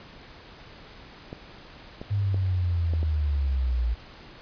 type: clicks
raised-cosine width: 2 ms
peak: -22 dBFS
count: 5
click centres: 1.329 / 2.015 / 2.344 / 2.936 / 3.03 s
type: linear sweep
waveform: sine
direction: down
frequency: 102.6 to 56.2 Hz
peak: -22 dBFS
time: 2.1-3.95 s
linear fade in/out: 20 ms
effects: pink hiss -47 dBFS RMS until 4.41 s + resampled to 11025 Hz